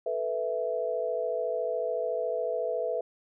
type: chord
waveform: sine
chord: A suspended second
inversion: none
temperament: equal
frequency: 440 / 493.9 / 659.3 Hz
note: A4 / B4 / E5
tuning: 0 / 0 / 0 cents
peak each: -34 / -31 / -31 dBFS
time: 0.06-3.01 s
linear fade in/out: 5 ms
effects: none